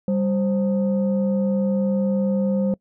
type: tone pair together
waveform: sine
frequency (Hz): 196 / 524.9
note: G3 / C5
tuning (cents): 0 / +5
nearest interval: octave + perfect fourth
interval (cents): 1705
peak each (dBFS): -18 / -23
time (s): 0.08-2.74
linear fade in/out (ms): 2
effects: noise-tail reverb RT60 0.1 s tail -25 dB re dry + tanh soft clip ceiling -13 dBFS